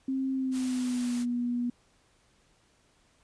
sine tone with pitch glide, 265.6 to 242.2 Hz, C4 to B3, +26 to -34 cents, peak -27 dBFS, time 0.08-1.7 s, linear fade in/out 5 ms, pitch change -160 cents, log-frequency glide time 0.33-1.14 s
white noise, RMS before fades -42 dBFS, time 0.51-1.26 s, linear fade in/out 50 ms
effects pink hiss -66 dBFS RMS until 3.23 s + resampled to 22050 Hz

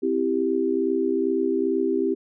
sine chord, C major, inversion none, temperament equal, 261.6 / 329.6 / 392 Hz, C4 / E4 / G4, 0 / 0 / 0 cents, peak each -26 / -25 / -23 dBFS, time 0.02-2.15 s, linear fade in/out 20 ms, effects none

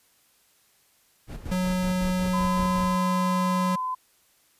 brown noise with tremolo, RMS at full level -33 dBFS, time 1.27-2.96 s, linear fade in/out 50 ms, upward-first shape square, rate 5.4 Hz, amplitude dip 60%
square tone, 183.5 Hz, F#3, 14 cents flat, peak -24 dBFS, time 1.51-3.76 s, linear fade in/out 10 ms
sine tone with pitch glide, 1011 to 1018.6 Hz, B5 to C6, +40 to -47 cents, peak -26 dBFS, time 2.33-3.95 s, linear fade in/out 10 ms, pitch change +13 cents, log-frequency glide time 2.44-2.76 s
effects white hiss -63 dBFS RMS until 4.59 s + resampled to 32000 Hz

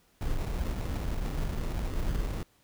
brown noise with sample-and-hold, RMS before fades -31 dBFS, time 0.21-2.43 s, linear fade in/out 0 ms, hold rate 1575 Hz, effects pink hiss -66 dBFS RMS until 2.63 s

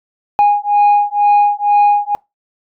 sine beating tone pair, 822 / 824.1 Hz, G#5 / G#5, -18 / -14 cents, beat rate 2.1 Hz, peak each -10 dBFS, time 0.39-2.15 s, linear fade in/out 0 ms, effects noise-tail reverb RT60 0.2 s tail -24 dB re dry + tanh soft clip ceiling -5 dBFS

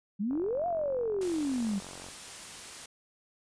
sine exponential two-way sweep, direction up then down, 189.6 to 720 to 189.6 Hz, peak -28 dBFS, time 0.19-1.8 s, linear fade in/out 20 ms, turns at 0.67 s
click train, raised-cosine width 1 ms, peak -32 dBFS, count 82, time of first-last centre 0.31-2.086 s, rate 45.6 Hz
white noise, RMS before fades -44 dBFS, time 1.21-2.86 s, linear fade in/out 5 ms
effects resampled to 22050 Hz

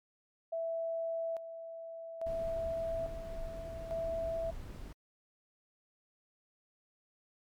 sine tone with tremolo, 660 Hz, E5, 2 cents sharp, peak -33 dBFS, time 0.52-4.51 s, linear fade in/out 10 ms, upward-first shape square, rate 0.59 Hz, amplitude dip 65%
brown noise, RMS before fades -44 dBFS, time 2.26-4.93 s, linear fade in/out 5 ms
effects MP3 96 kbps

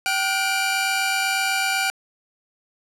sawtooth tone cluster, 770 / 1438 / 2358 Hz, G5 / F#6 / D7, -31 / -50 / +6 cents, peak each -21 dBFS, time 0.06-1.9 s, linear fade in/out 0 ms, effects low-pass 12000 Hz 12 dB/octave

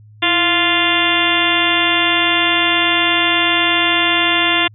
harmonic tone with a mistuned harmonic, 348.3 Hz, F4, 5 cents flat, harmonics 1 / 2 / 3 / 4 / 5 / 6 / 7 / 8 / 9 / 10, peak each -22 / -23 / -22 / -24 / -22 / -20 / -25 / -19 / -24 / -19 dBFS, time 0.22-4.68 s, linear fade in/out 10 ms, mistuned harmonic 1, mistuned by -76 cents, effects added 106 Hz sine -40 dBFS peak until 4.74 s

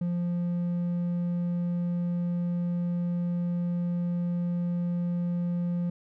sine tone with hard clipping, 174.61 Hz, F3, in tune, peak -27 dBFS, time 0.01-5.9 s, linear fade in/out 5 ms, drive 3 dB, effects none

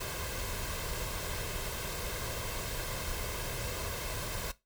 pink noise with comb filter, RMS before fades -37 dBFS, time 0-4.52 s, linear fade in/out 10 ms, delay 1.9 ms, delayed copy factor +0.55, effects noise-tail reverb RT60 0.2 s tail -17 dB re dry

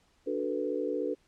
sine chord, B minor seventh, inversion first, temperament equal, 293.7 / 370 / 440 / 493.9 Hz, D4 / F#4 / A4 / B4, 0 / 0 / 0 / 0 cents, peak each -35 / -36 / -34 / -34 dBFS, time 0.26-1.15 s, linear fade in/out 20 ms, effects pink hiss -68 dBFS RMS until 1.27 s + low-pass 8000 Hz 12 dB/octave

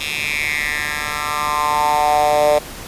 10% pulse tone with high-pass filter sweep, 149 Hz, D3, 25 cents sharp, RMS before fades -18 dBFS, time 0-2.59 s, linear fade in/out 10 ms, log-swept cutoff 2900 to 560 Hz, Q 5, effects pink hiss -33 dBFS RMS until 2.87 s + resampled to 32000 Hz

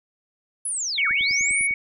sine linear two-way sweep, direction down then up, 10650 to 1208 to 10650 Hz, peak -24 dBFS, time 0.65-1.67 s, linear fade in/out 5 ms, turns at 1.08 s
sine tone, 2234 Hz, C#7, 13 cents sharp, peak -20 dBFS, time 0.98-1.74 s, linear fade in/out 2 ms
click train, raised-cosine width 3 ms, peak -29 dBFS, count 7, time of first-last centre 1.11-1.71 s, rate 10 Hz
effects none

